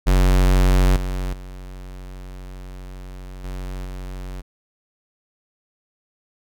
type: tone with level steps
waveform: square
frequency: 46.25 Hz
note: F#1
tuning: in tune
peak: -13 / -23 / -34 / -28 / -30 dBFS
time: 0.06-4.42 s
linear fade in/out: 20 ms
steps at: 0.96 / 1.33 / 3.44 / 3.85 s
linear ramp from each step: 5 ms
effects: none